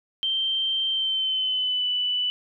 sine tone with pitch glide, 3136 to 2979 Hz, G7 to F#7, 0 to +11 cents, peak -22 dBFS, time 0.23-2.3 s, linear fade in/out 0 ms, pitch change -89 cents, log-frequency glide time 0.9-1.88 s, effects none

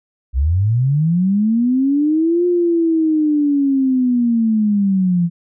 sine linear two-way sweep, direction up then down, 59 to 356 to 168.3 Hz, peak -12 dBFS, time 0.33-5.3 s, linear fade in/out 50 ms, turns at 2.46 s, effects none

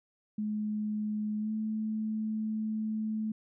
sine tone with pitch glide, 212.1 to 217.2 Hz, G#3 to A3, +37 to -22 cents, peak -30 dBFS, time 0.38-3.32 s, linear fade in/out 5 ms, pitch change +41 cents, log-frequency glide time 1.39-1.51 s, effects none

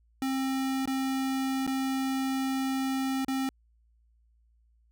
square tone with dropouts, 266 Hz, C4, 29 cents sharp, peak -28 dBFS, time 0.22-3.49 s, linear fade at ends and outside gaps 1 ms, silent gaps 0.856-0.875 / 1.666-1.675 / 3.247-3.282 s, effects added 57 Hz sine -62 dBFS peak until 4.91 s

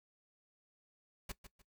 pink noise with echo, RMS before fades -42 dBFS, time 1.29-1.32 s, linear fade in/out 5 ms, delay 150 ms, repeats 2, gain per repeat -11 dB, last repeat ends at 1.62 s, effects noise-tail reverb RT60 0.1 s tail -17 dB re dry

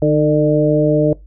harmonic tone with a mistuned harmonic, 150.2 Hz, D3, 39 cents sharp, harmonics 1 / 2 / 3 / 4, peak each -16 / -16 / -16 / -16 dBFS, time 0.02-1.13 s, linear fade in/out 2 ms, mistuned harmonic 2, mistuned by +33 cents, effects noise-tail reverb RT60 0.2 s tail -21 dB re dry + added 50 Hz sine -37 dBFS peak until 1.26 s

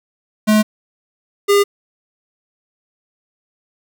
square tone pair in turn, 214.1 / 404.2 Hz, A3 / G#4, -47 / -47 cents, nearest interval major seventh, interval 1100 cents, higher second, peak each -10 dBFS, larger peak neither, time 0.47-0.63 / 1.48-1.64 s, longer neither, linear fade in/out 20 ms, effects 7-bit

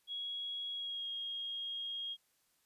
sine tone with pitch glide, 3322 to 3261 Hz, G#7 to G#7, 0 to -32 cents, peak -38 dBFS, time 0.07-2.17 s, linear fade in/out 50 ms, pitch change -32 cents, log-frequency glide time 0.72-1.08 s, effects white hiss -75 dBFS RMS until 2.65 s + resampled to 32000 Hz

